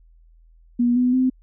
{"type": "tone with pitch steps", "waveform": "sine", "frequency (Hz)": [241.2, 249.1, 257.3], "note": ["B3", "B3", "C4"], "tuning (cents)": [-41, 15, -29], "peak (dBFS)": -15, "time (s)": [0.79, 1.3], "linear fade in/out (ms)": 10, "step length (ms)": 170, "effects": ["added 41 Hz sine -49 dBFS peak until 1.42 s"]}